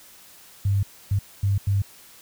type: tone bursts at uneven times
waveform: sine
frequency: 99.3 Hz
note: G2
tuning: 23 cents sharp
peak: -18 dBFS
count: 4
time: 0.65-0.83 / 1.11-1.19 / 1.43-1.58 / 1.67-1.82 s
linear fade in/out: 5 ms
effects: white hiss -49 dBFS RMS until 2.21 s